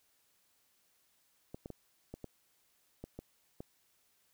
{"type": "clicks", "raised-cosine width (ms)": 2, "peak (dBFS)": -30, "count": 8, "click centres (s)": [1.545, 1.659, 1.703, 2.14, 2.243, 3.04, 3.19, 3.605], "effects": ["white hiss -73 dBFS RMS until 4.33 s"]}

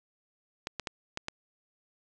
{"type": "clicks", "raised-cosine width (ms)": 0.2, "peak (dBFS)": -16, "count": 5, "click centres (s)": [0.671, 0.797, 0.872, 1.174, 1.284], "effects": ["resampled to 24000 Hz", "7-bit"]}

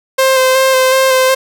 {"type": "tone with vibrato", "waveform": "sawtooth", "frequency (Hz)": 523.3, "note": "C5", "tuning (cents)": 0, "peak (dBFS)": -4, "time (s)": [0.18, 1.35], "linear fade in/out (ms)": 10, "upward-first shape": "square", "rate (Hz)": 2.7, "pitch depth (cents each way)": 16, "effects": []}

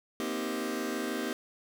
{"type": "chord", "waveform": "sawtooth", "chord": "C minor seventh", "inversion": "third", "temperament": "just", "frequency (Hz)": [235.5, 261.6, 314, 392.4], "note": ["Bb3", "C4", "Eb4", "G4"], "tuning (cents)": [18, 0, 16, 2], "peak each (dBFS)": -33, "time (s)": [0.2, 1.33], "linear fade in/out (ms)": 0, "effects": []}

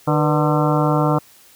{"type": "harmonic tone with a mistuned harmonic", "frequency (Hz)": 150, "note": "D3", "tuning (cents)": 37, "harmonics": [1, 2, 3, 4, 5, 6, 7, 8, 9], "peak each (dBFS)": [-18, -21, -23, -24, -25, -26, -26, -27, -28], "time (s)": [0.07, 1.19], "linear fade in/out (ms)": 10, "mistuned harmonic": 3, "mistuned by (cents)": 130, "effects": ["white hiss -49 dBFS RMS until 1.55 s"]}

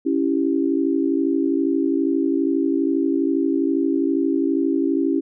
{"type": "chord", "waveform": "sine", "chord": "C# diminished", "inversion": "none", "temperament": "equal", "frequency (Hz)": [277.2, 329.6, 392], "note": ["C#4", "E4", "G4"], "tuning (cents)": [0, 0, 0], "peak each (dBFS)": [-20, -21, -25], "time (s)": [0.05, 5.21], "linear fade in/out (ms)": 20, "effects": []}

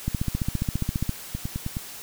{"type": "two click trains", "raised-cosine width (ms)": 5, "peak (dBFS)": [-16, -12], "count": [5, 16], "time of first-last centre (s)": [[1.35, 1.769], [0.08, 1.094]], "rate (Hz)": [9.55, 14.8], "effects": ["white hiss -40 dBFS RMS until 2.02 s"]}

